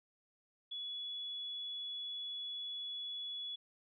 sine tone, 3398 Hz, G#7, 39 cents sharp, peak -40 dBFS, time 0.71-3.56 s, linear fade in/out 10 ms, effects none

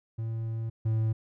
triangle tone pair in turn, 112.9 / 110.9 Hz, A2 / A2, +45 / +14 cents, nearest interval unison, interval 31 cents, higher first, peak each -28 / -22 dBFS, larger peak second, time 0.18-0.7 / 0.85-1.13 s, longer first, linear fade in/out 10 ms, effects none

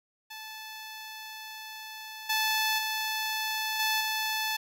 10% pulse tone with level steps, 872 Hz, A5, 16 cents flat, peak -32 / -17 / -21 / -17 / -20 dBFS, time 0.3-4.57 s, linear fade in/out 10 ms, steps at 2.29 / 2.78 / 3.79 / 4 s, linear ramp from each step 10 ms, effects none

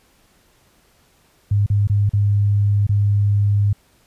sine tone with dropouts, 102 Hz, G#2, 31 cents flat, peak -13 dBFS, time 1.51-3.73 s, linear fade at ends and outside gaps 5 ms, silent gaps 1.663-1.7 / 1.873-1.897 / 2.094-2.134 / 2.868-2.892 s, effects pink hiss -57 dBFS RMS until 4.06 s + resampled to 32000 Hz

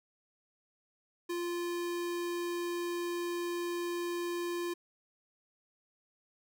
square tone, 347.5 Hz, F4, 9 cents flat, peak -34 dBFS, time 1.29-4.74 s, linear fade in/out 10 ms, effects none

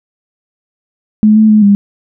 sine tone with pitch steps, 213.6 / 217.5 / 213.5 / 201.8 Hz, G#3 / A3 / G#3 / G#3, +49 / -20 / +48 / -49 cents, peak -3 dBFS, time 1.23-1.75 s, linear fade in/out 0 ms, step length 130 ms, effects none

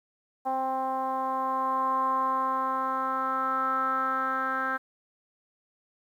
10% pulse tone with low-pass filter sweep, 263.1 Hz, C4, 10 cents sharp, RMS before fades -28 dBFS, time 0.45-4.78 s, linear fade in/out 20 ms, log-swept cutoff 860 to 1500 Hz, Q 7.2, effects 10-bit

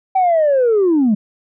sine linear sweep, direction down, 774 to 197 Hz, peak -9 dBFS, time 0.15-1.15 s, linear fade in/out 10 ms, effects tanh soft clip ceiling -8 dBFS

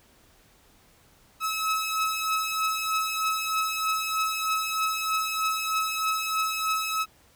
sawtooth beating tone pair, 1289 / 1292.2 Hz, E6 / E6, -39 / -35 cents, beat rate 3.2 Hz, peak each -27 / -23 dBFS, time 1.4-7.06 s, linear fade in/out 50 ms, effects pink hiss -59 dBFS RMS until 7.35 s

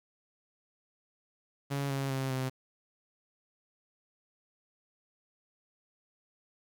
sawtooth tone with pitch steps, 140 / 136.8 / 133.68 / 130.62 Hz, C#3 / C#3 / C3 / C3, +18 / -23 / +38 / -3 cents, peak -27 dBFS, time 1.7-2.5 s, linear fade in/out 20 ms, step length 200 ms, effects 10-bit

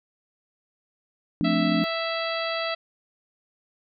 sine chord, D minor seventh, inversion first, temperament equal, 174.61 / 220 / 261.6 / 293.7 Hz, F3 / A3 / C4 / D4, 0 / 0 / 0 / 0 cents, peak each -26 / -26 / -28 / -25 dBFS, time 1.41-1.84 s, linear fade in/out 0 ms
harmonic tone, 660 Hz, E5, 2 cents sharp, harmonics 1 / 2 / 3 / 4 / 5 / 6 / 7, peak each -29 / -32 / -34 / -35 / -36 / -37 / -37 dBFS, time 1.44-2.75 s, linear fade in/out 10 ms
effects none

